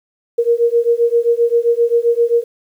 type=beating tone pair; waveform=sine; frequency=466.2 / 473.8 Hz; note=A#4 / A#4; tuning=0 / +28 cents; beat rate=7.6 Hz; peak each=-14 dBFS; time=0.38-2.44 s; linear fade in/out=10 ms; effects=8-bit